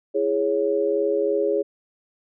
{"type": "chord", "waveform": "sine", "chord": "C# minor", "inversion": "first", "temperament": "just", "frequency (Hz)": [332.6, 415.8, 554.4], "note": ["E4", "G#4", "C#5"], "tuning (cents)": [16, 2, 0], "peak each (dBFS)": [-27, -21, -24], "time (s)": [0.14, 1.63], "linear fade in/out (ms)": 20, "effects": []}